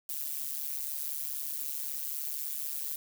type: noise with amplitude modulation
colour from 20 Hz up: violet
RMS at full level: -32 dBFS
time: 0.09-2.96 s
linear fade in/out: 2 ms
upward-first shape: sine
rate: 144 Hz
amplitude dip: 95%
effects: none